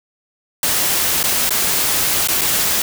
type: noise with dropouts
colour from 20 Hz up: white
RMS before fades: -17 dBFS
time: 0.63-2.82 s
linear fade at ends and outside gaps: 2 ms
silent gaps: 1.23-1.238 / 1.494-1.506 / 2.274-2.285 / 2.411-2.415 s
effects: none